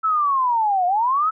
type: linear two-way sweep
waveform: sine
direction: down then up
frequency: 1325 to 698.5 to 1325 Hz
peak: -16 dBFS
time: 0.03-1.31 s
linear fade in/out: 20 ms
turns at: 0.86 s
effects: none